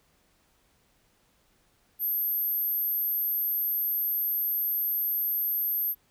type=tone; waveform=sine; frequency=12870 Hz; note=G9; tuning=44 cents sharp; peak=-23 dBFS; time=1.99-5.95 s; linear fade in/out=50 ms; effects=tanh soft clip ceiling -24 dBFS + pink hiss -67 dBFS RMS until 6.1 s